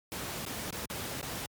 pink noise with dropouts, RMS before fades -37 dBFS, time 0.12-1.46 s, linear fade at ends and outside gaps 0 ms, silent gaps 0.452-0.463 / 0.706-0.726 / 0.856-0.9 / 1.213-1.228 s, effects high-pass 80 Hz 12 dB/octave + MP3 96 kbps

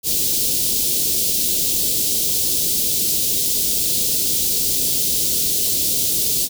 white band-stop noise, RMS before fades -19 dBFS, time 0.03-6.49 s, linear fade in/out 50 ms, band 470 to 3500 Hz, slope 24 dB/octave, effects none

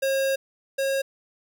square tone pair in turn, 540 / 543.1 Hz, C#5 / C#5, -45 / -36 cents, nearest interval unison, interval 9 cents, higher second, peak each -22 / -23 dBFS, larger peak first, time 0.02-0.36 / 0.78-1.02 s, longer first, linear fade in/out 10 ms, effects none

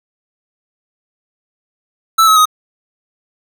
square tone with pitch steps, 1318.5 / 1285.4 / 1253.2 Hz, E6 / E6 / D#6, 0 / -44 / +12 cents, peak -7 dBFS, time 2.18-2.456 s, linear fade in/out 10 ms, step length 92 ms, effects none

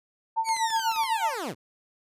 sine tone with tremolo, 899 Hz, A5, 37 cents sharp, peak -21 dBFS, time 0.36-1.35 s, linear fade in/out 20 ms, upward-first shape sine, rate 8.1 Hz, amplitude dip 80%
15% pulse linear sweep, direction down, 2300 to 86.6 Hz, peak -24 dBFS, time 0.44-1.55 s, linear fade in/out 50 ms
clicks, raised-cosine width 0.2 ms, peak -25 dBFS, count 8, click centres 0.49 / 0.566 / 0.704 / 0.764 / 0.795 / 0.916 / 0.962 / 1.036 s
effects resampled to 32000 Hz

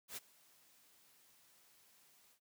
white noise with ADSR envelope, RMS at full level -44 dBFS, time 0.08-2.4 s, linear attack 89 ms, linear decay 23 ms, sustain -24 dB, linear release 89 ms, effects noise-tail reverb RT60 0.1 s tail -24 dB re dry + high-pass 100 Hz 12 dB/octave

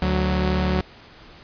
sawtooth tone pair together, 73.42 / 185.19 Hz, D2 / F#3, 0 / +2 cents, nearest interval octave + major third, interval 1602 cents, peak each -18 dBFS, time 0.02-0.81 s, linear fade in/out 0 ms, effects pink hiss -46 dBFS RMS until 1.43 s + resampled to 11025 Hz

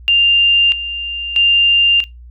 sine tone with tremolo, 2794 Hz, F7, in tune, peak -8 dBFS, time 0.08-2.04 s, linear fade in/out 0 ms, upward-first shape square, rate 0.78 Hz, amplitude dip 75%, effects noise-tail reverb RT60 0.2 s tail -21 dB re dry + added 60 Hz sine -34 dBFS peak until 2.3 s

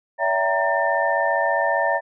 sine tone cluster, 570 / 665 / 772 / 933 / 1794 Hz, C#5 / E5 / G5 / A#5 / A6, +48 / +15 / -27 / +1 / +33 cents, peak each -24 / -23 / -27 / -24 / -24 dBFS, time 0.18-2.01 s, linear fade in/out 50 ms, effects none

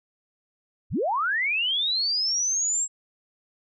sine linear sweep, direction up, 30.87 to 7660 Hz, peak -22 dBFS, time 0.9-2.88 s, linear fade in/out 50 ms, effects none

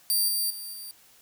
5% pulse tone with level steps, 4699 Hz, D8, in tune, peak -15 / -18 / -29 / -31 dBFS, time 0.1-0.91 s, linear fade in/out 0 ms, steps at 0.28 / 0.5 / 0.73 s, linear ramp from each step 5 ms, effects white hiss -57 dBFS RMS until 1.21 s

